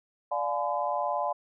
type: chord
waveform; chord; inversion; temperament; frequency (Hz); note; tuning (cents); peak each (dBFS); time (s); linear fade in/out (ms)
sine; D diminished seventh; none; just; 587.3 / 704.8 / 845.8 / 1014.9; D5 / F5 / Ab5 / Cb6; 0 / +16 / +31 / +47; -32; 0.31-1.33; 10
effects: none